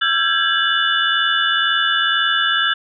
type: tone cluster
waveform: sine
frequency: 1346 / 1588 / 1670 / 2952 / 3511 Hz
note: E6 / G6 / G#6 / F#7 / A7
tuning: +36 / +22 / +9 / -5 / -4 cents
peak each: -21 dBFS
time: 0.01-2.74 s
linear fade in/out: 10 ms
effects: none